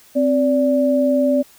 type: tone pair together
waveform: sine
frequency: 261.6 / 580.2 Hz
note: C4 / D5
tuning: 0 / -21 cents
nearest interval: octave + major second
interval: 1379 cents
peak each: -16 dBFS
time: 0.15-1.43 s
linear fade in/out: 20 ms
effects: white hiss -49 dBFS RMS until 1.58 s